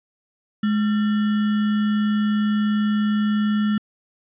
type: tone with sample-and-hold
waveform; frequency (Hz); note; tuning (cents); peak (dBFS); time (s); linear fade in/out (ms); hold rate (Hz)
sine; 210.7; G#3; +25; -17; 0.63-3.78; 5; 1575
effects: resampled to 8000 Hz